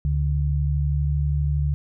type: tone pair together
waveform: sine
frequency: 72.06 / 144.5 Hz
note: D2 / D3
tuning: -32 / -28 cents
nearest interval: octave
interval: 1204 cents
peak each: -21 / -23 dBFS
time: 0.05-1.74 s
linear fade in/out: 0 ms
effects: none